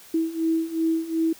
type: beating tone pair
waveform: sine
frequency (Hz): 323.5 / 326.2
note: E4 / E4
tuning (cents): -32 / -18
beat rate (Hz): 2.7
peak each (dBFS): -26 / -23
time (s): 0.14-1.33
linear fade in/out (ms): 5
effects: white hiss -48 dBFS RMS until 1.39 s